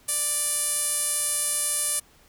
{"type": "tone with band-pass filter", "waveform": "sawtooth", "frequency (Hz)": 587.3, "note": "D5", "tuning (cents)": 0, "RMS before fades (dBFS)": -26, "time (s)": [0.08, 2], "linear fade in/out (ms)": 10, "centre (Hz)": 10000, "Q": 4.1, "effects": ["pink hiss -57 dBFS RMS until 2.28 s"]}